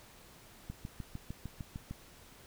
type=click train; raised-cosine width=5 ms; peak=-28 dBFS; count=9; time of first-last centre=0.7-1.91 s; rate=6.61 Hz; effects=pink hiss -57 dBFS RMS until 2.46 s